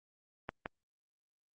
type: clicks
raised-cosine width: 0.5 ms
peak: -22 dBFS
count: 2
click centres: 0.491 / 0.659 s
effects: Opus 32 kbps